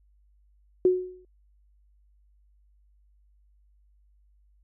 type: tone with exponential decay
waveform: sine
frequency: 366.4 Hz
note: F#4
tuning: 17 cents flat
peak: -14 dBFS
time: 0.85-1.25 s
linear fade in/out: 2 ms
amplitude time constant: 85 ms
effects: added 50 Hz sine -59 dBFS peak until 4.63 s